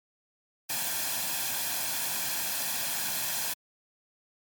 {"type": "noise with comb filter", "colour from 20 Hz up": "white", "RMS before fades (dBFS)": -31, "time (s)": [0.69, 3.54], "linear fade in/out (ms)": 10, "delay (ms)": 1.2, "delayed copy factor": 0.6, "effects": ["high-pass 150 Hz 12 dB/octave", "MP3 96 kbps"]}